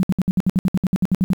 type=tone bursts; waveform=sine; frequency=185 Hz; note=F#3; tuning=in tune; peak=-13 dBFS; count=15; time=0-1.333 s; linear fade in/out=0 ms; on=31 ms; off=62 ms; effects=8-bit